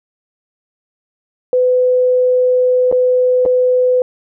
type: tone with dropouts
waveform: sine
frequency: 503 Hz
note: B4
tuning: 32 cents sharp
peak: -9 dBFS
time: 1.53-4.02 s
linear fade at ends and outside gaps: 1 ms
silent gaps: 2.915-2.925 / 3.453-3.46 s
effects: none